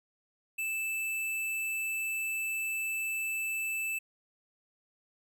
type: tone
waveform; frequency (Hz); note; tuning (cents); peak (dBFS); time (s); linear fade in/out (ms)
square; 2637; E7; 0; -32; 0.58-3.99; 10
effects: none